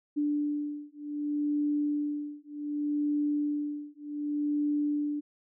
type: beating tone pair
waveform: sine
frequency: 293.7 / 294.36 Hz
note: D4 / D4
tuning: 0 / +4 cents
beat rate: 0.66 Hz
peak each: -31 dBFS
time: 0.16-5.21 s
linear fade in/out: 20 ms
effects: none